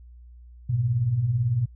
sine beating tone pair, 103.83 / 121.83 Hz, G#2 / B2, 0 / -23 cents, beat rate 18 Hz, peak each -29 / -21 dBFS, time 0.69-1.66 s, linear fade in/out 10 ms, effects added 60 Hz sine -44 dBFS peak until 1.75 s

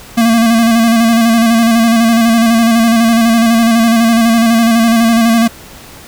square tone with vibrato, 229.2 Hz, A#3, 29 cents flat, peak -7 dBFS, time 0.17-5.48 s, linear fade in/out 10 ms, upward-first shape square, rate 12 Hz, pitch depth 33 cents each way, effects pink hiss -34 dBFS RMS until 6.07 s

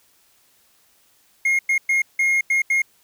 triangle tone bursts at uneven times, 2144 Hz, C7, 42 cents sharp, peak -14 dBFS, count 6, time 1.45-1.59 / 1.69-1.78 / 1.89-2.02 / 2.19-2.41 / 2.5-2.62 / 2.7-2.82 s, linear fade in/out 5 ms, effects white hiss -59 dBFS RMS until 3.03 s

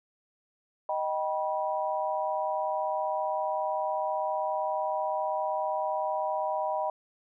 sine chord, Eb augmented, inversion none, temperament just, 622.3 / 777.8 / 972.3 Hz, Eb5 / G5 / B5, 0 / -14 / -27 cents, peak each -31 / -32 / -32 dBFS, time 0.89-6.9 s, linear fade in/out 2 ms, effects none

